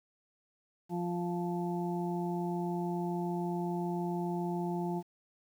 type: harmonic tone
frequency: 174.61 Hz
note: F3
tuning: in tune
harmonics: 1 / 2 / 4 / 5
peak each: -34 / -36 / -42 / -41 dBFS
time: 0.89-5.03 s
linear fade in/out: 50 ms
effects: 10-bit